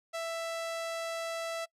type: tone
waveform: sawtooth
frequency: 662 Hz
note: E5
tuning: 7 cents sharp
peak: -30 dBFS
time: 0.13-1.66 s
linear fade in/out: 20 ms
effects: noise-tail reverb RT60 0.1 s tail -24 dB re dry + low-pass 10000 Hz 12 dB/octave